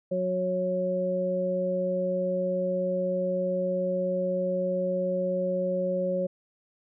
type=harmonic tone; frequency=183.2 Hz; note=F#3; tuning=17 cents flat; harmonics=1 / 2 / 3; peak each=-31 / -35 / -26 dBFS; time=0.11-6.27 s; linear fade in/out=10 ms; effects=none